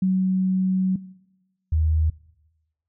sine tone pair in turn, 187.3 / 78.75 Hz, F#3 / D#2, +21 / +21 cents, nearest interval octave + minor third, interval 1500 cents, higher first, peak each -17 dBFS, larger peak neither, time 0.02-0.96 / 1.72-2.1 s, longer first, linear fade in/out 5 ms, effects noise-tail reverb RT60 1.0 s tail -21 dB re dry

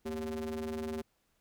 square ring-modulated tone, 80.2 Hz, E2, 47 cents flat, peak -33 dBFS, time 0.05-1.02 s, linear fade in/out 10 ms, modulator 311 Hz, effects pink hiss -75 dBFS RMS until 1.4 s

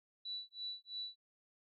sine tone with tremolo, 3951 Hz, B7, in tune, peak -39 dBFS, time 0.25-1.16 s, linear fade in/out 5 ms, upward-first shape sine, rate 3 Hz, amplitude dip 100%, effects none

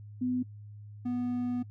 sine / triangle tone pair in turn, 250.8 / 245.9 Hz, B3 / B3, +27 / -7 cents, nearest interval unison, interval 34 cents, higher first, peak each -27 dBFS, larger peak neither, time 0.21-0.43 / 1.05-1.63 s, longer second, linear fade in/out 10 ms, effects noise-tail reverb RT60 0.1 s tail -18 dB re dry + added 104 Hz sine -44 dBFS peak until 1.7 s

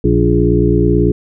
harmonic tone with a mistuned harmonic, 58.27 Hz, A#1, in tune, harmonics 1 / 2 / 3 / 5 / 6 / 7, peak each -16 / -16 / -16 / -16 / -16 / -16 dBFS, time 0.04-1.12 s, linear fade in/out 5 ms, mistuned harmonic 7, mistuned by +45 cents, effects none

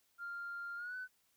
sine tone with pitch glide, 1396 to 1504.9 Hz, F6 to F#6, -1 to +29 cents, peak -40 dBFS, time 0.18-1.08 s, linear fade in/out 50 ms, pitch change +130 cents, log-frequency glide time 0.76-0.96 s, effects tanh soft clip ceiling -37 dBFS + white hiss -75 dBFS RMS until 1.36 s

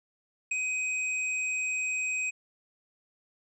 square tone with ADSR envelope, 2515 Hz, D#7, 18 cents sharp, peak -26 dBFS, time 0.51-2.31 s, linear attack 7 ms, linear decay 16 ms, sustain -3 dB, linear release 19 ms, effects resampled to 22050 Hz

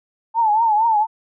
sine tone with vibrato, 881 Hz, A5, 2 cents sharp, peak -13 dBFS, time 0.34-1.07 s, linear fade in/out 50 ms, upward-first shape triangle, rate 4.3 Hz, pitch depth 120 cents each way, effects none

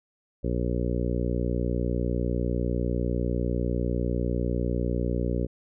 harmonic tone, 60 Hz, B1, 49 cents flat, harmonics 1 / 2 / 3 / 4 / 5 / 6 / 7 / 8 / 9, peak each -28 / -31 / -33 / -34 / -35 / -36 / -36 / -37 / -38 dBFS, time 0.43-5.47 s, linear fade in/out 20 ms, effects none

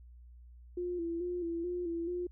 sine tone with vibrato, 345.4 Hz, F4, 19 cents flat, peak -33 dBFS, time 0.77-2.27 s, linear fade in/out 5 ms, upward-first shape square, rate 2.3 Hz, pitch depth 47 cents each way, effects added 60 Hz sine -51 dBFS peak until 2.31 s

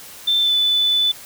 sine tone with pitch glide, 3552 to 3495 Hz, A7 to A7, +16 to -12 cents, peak -14 dBFS, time 0.27-1.12 s, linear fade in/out 10 ms, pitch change -28 cents, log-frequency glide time 0.4-0.54 s, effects white hiss -39 dBFS RMS until 1.25 s

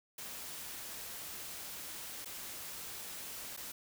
white noise with dropouts, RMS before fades -45 dBFS, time 0.18-3.72 s, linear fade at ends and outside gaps 5 ms, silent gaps 2.248-2.256 / 3.566-3.573 s, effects none

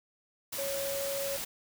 sine tone in noise, 554.4 Hz, C#5, in tune, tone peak -33 dBFS, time 0.58-1.37 s, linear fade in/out 10 ms, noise white, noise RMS -37 dBFS, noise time 0.52-1.45 s, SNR +1 dB, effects none

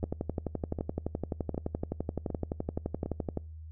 two click trains, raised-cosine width 2 ms, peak -18 / -21 dBFS, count 40 / 5, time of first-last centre 0.04-3.373 / 0.03-3.06 s, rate 11.7 / 1.32 Hz, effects noise-tail reverb RT60 0.4 s tail -26 dB re dry + added 79 Hz sine -42 dBFS peak until 3.71 s

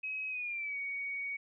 sine tone with pitch glide, 2546 to 2242 Hz, D#7 to C#7, +39 to +19 cents, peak -35 dBFS, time 0.03-1.37 s, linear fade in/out 10 ms, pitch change -220 cents, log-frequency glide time 0.29-0.77 s, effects none

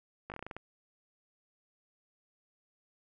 slowing click train, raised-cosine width 0.5 ms, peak -26 dBFS, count 9, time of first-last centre 0.3-0.566 s, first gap 18 ms, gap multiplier 1.17, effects none

